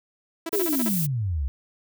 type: tone bursts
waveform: sawtooth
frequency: 329.6 Hz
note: E4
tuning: in tune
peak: -24 dBFS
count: 7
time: 0.46-0.889 s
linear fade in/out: 5 ms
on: 33 ms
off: 33 ms
type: noise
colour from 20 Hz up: violet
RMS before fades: -28 dBFS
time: 0.52-1.07 s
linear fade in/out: 20 ms
type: exponential sweep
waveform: sine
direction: down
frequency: 440 to 62.8 Hz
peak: -23 dBFS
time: 0.53-1.48 s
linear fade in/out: 0 ms
effects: none